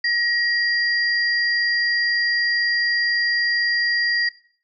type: tone pair together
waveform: sine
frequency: 1898 / 4783 Hz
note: A#6 / D8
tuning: +31 / +31 cents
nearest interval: octave + major third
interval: 1600 cents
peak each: -20 / -23 dBFS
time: 0.04-4.29 s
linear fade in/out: 5 ms
effects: noise-tail reverb RT60 0.5 s tail -17 dB re dry